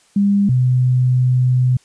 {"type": "tone pair in turn", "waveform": "sine", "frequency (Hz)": [200.9, 126.56], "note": ["G3", "B2"], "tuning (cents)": [43, 43], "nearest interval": "minor sixth", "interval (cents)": 800, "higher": "first", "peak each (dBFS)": -11, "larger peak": "neither", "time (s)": [[0.16, 0.49], [0.49, 1.77]], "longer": "second", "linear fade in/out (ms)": 5, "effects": ["white hiss -54 dBFS RMS until 1.84 s", "resampled to 22050 Hz"]}